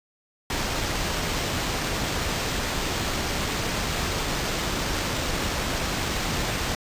pink noise with sample-and-hold, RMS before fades -27 dBFS, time 0.5-6.75 s, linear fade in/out 2 ms, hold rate 11025 Hz, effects resampled to 32000 Hz

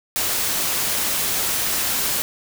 white noise, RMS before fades -22 dBFS, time 0.16-2.22 s, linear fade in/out 0 ms, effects none

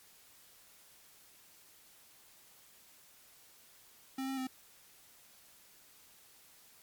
square tone with pitch steps, 265.3 / 267.4 / 259.9 Hz, C4 / C4 / C4, +24 / +38 / -11 cents, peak -36 dBFS, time 4.18-4.471 s, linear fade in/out 5 ms, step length 97 ms, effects white hiss -61 dBFS RMS until 6.82 s + MP3 96 kbps

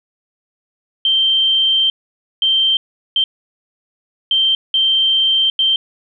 sine tone bursts at uneven times, 3136 Hz, G7, in tune, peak -11 dBFS, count 6, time 1.05-1.9 / 2.42-2.77 / 3.16-3.24 / 4.31-4.55 / 4.74-5.5 / 5.59-5.76 s, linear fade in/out 2 ms, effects none

